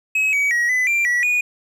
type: tone with pitch steps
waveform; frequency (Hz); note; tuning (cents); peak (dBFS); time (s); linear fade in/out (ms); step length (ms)
triangle; 2558 / 2269 / 1904 / 2007 / 2367 / 1940 / 2458; D#7 / C#7 / A#6 / B6 / D7 / B6 / D#7; +47 / +40 / +36 / +27 / +13 / -31 / -22; -14; 0.15-1.41; 5; 180
effects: none